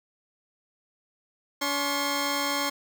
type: tone pair together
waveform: 10% pulse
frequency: 284 / 1072.2 Hz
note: C#4 / C6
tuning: +42 / +42 cents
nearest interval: octave + major seventh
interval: 2300 cents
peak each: -20 dBFS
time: 1.61-2.7 s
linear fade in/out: 10 ms
effects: 8-bit